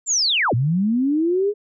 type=linear two-way sweep; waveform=sine; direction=down then up; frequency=7459 to 110 to 423.7 Hz; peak=-16 dBFS; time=0.06-1.54 s; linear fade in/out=50 ms; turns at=0.54 s; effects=none